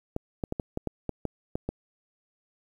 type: clicks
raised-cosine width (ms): 2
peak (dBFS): -16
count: 10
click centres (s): 0.164 / 0.438 / 0.524 / 0.598 / 0.774 / 0.873 / 1.093 / 1.253 / 1.555 / 1.69
effects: 9-bit